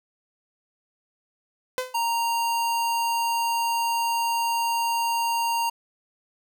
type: tone with exponential decay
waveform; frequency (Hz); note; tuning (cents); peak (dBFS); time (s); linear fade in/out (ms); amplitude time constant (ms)
sawtooth; 509; C5; -48; -18; 1.78-2.01; 0; 48
type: tone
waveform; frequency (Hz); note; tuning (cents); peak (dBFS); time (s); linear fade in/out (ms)
square; 930; A#5; -4; -23; 1.94-5.7; 10
effects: none